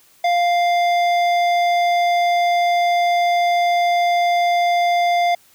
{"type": "tone with hard clipping", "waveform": "sine", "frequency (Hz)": 698.5, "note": "F5", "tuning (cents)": 0, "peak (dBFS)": -16, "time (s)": [0.24, 5.35], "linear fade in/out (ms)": 5, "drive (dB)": 12, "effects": ["white hiss -53 dBFS RMS until 5.54 s"]}